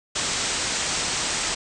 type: low-pass noise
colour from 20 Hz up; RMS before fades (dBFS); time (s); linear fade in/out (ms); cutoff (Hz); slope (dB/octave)
white; -26; 0.15-1.55; 10; 8500; 96
effects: none